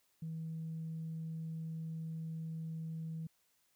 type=tone; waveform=sine; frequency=161.3 Hz; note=E3; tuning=37 cents flat; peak=-38 dBFS; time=0.22-3.27 s; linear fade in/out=5 ms; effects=tanh soft clip ceiling -35 dBFS + white hiss -75 dBFS RMS until 3.75 s